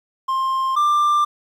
triangle tone pair in turn, 1057 / 1186.4 Hz, C6 / D6, +17 / +17 cents, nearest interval major second, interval 200 cents, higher second, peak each -16 / -12 dBFS, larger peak second, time 0.28-0.76 / 0.76-1.25 s, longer second, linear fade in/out 10 ms, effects 9-bit

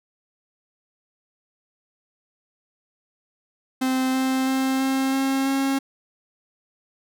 45% pulse tone with pitch steps, 259.9 / 262.2 / 264.4 / 266.7 / 269.1 / 271.4 Hz, C4 / C4 / C4 / C4 / C4 / C#4, -11 / +4 / +18 / +33 / +49 / -36 cents, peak -20 dBFS, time 3.81-5.79 s, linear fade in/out 10 ms, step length 330 ms, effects none

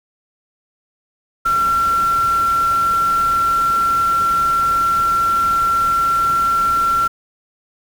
sine tone in noise, 1360 Hz, F6, 46 cents flat, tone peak -13 dBFS, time 1.45-7.08 s, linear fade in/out 10 ms, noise pink, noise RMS -31 dBFS, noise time 1.45-7.08 s, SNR +15 dB, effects none

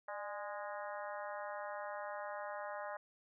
harmonic tone with a mistuned harmonic, 207 Hz, G#3, 5 cents flat, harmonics 3 / 4 / 5 / 6 / 7 / 8 / 9, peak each -45 / -47 / -49 / -51 / -52 / -53 / -54 dBFS, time 0.08-2.97 s, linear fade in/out 5 ms, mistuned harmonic 3, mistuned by -54 cents, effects none

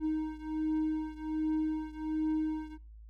triangle beating tone pair, 311.1 / 312.4 Hz, D#4 / D#4, 0 / +7 cents, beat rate 1.3 Hz, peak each -31 / -33 dBFS, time 0-2.78 s, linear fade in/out 50 ms, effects noise-tail reverb RT60 0.4 s tail -26 dB re dry + added 54 Hz sine -48 dBFS peak until 3.09 s

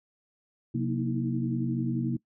sine tone cluster, 130.9 / 180.5 / 234.8 / 309.9 / 321.2 Hz, C3 / F#3 / A#3 / D#4 / E4, +1 / -43 / +13 / -7 / -45 cents, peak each -30 / -36 / -30 / -39 / -35 dBFS, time 0.74-2.17 s, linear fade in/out 10 ms, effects noise-tail reverb RT60 0.1 s tail -21 dB re dry

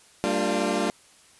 20% pulse chord, G minor seventh, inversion none, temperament equal with one note detuned, 196 / 227.8 / 293.7 / 349.2 Hz, G3 / Bb3 / D4 / F4, 0 / -40 / 0 / 0 cents, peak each -24 dBFS, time 0.24-0.9 s, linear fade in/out 0 ms, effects white hiss -55 dBFS RMS until 1.39 s + resampled to 24000 Hz

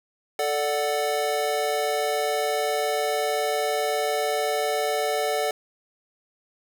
square chord, D major, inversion second, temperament equal, 440 / 587.3 / 740 Hz, A4 / D5 / F#5, 0 / 0 / 0 cents, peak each -28 dBFS, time 0.39-5.51 s, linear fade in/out 2 ms, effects none

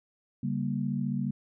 sine chord, G diminished, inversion second, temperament just, 141.12 / 196 / 235.2 Hz, Db3 / G3 / Bb3, +31 / 0 / +16 cents, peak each -32 dBFS, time 0.43-1.31 s, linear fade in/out 5 ms, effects none

